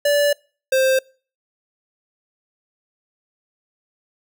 square tone pair in turn, 580 / 525.9 Hz, D5 / C5, -22 / +9 cents, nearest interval major second, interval 169 cents, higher first, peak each -15 dBFS, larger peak neither, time 0.05-0.33 / 0.72-0.99 s, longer first, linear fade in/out 5 ms, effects noise-tail reverb RT60 0.4 s tail -26 dB re dry

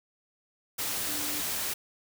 sine tone in noise, 296.6 Hz, D4, 17 cents sharp, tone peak -41 dBFS, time 1.08-1.41 s, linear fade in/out 10 ms, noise white, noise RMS -32 dBFS, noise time 0.78-1.74 s, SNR -12 dB, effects none

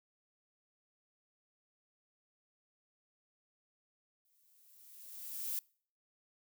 violet noise with exponential growth, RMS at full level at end -36 dBFS, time 4.25-5.59 s, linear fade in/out 1 ms, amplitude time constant 290 ms, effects noise-tail reverb RT60 0.5 s tail -26 dB re dry

